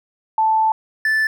sine / triangle tone pair in turn, 879 / 1754.8 Hz, A5 / A6, -2 / -5 cents, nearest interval octave, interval 1197 cents, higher second, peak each -13 dBFS, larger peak neither, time 0.38-0.72 / 1.05-1.27 s, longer first, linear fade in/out 2 ms, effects none

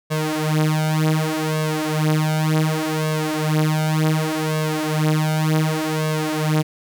sawtooth tone with flanger, 155.56 Hz, D#3, in tune, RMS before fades -20 dBFS, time 0.1-6.63 s, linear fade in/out 20 ms, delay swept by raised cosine 1.8 to 7.8 ms, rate 0.67 Hz, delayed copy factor +1, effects none

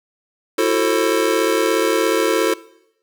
square chord, F# half-diminished seventh, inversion third, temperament just, 333 / 370 / 444 / 532.8 Hz, E4 / F#4 / A4 / C5, +18 / 0 / +16 / +31 cents, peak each -21 / -22 / -19 / -23 dBFS, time 0.58-2.54 s, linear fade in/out 5 ms, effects noise-tail reverb RT60 0.8 s tail -20 dB re dry

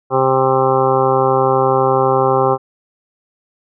harmonic tone, 132 Hz, C3, 16 cents sharp, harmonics 1 / 2 / 3 / 4 / 6 / 7 / 8 / 9 / 10, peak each -22 / -26 / -16 / -17 / -17 / -26 / -20 / -23 / -25 dBFS, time 0.1-2.58 s, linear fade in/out 50 ms, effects none

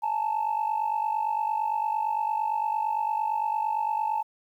sine tone pair together, 851.2 / 900 Hz, G#5 / A5, +42 / +39 cents, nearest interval minor second, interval 97 cents, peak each -26 dBFS, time 0.02-4.23 s, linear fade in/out 20 ms, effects tanh soft clip ceiling -20 dBFS + 10-bit

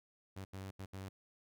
sawtooth tone bursts at uneven times, 96 Hz, G2, 36 cents flat, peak -40 dBFS, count 4, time 0.36-0.45 / 0.53-0.71 / 0.79-0.86 / 0.93-1.09 s, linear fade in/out 10 ms, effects none

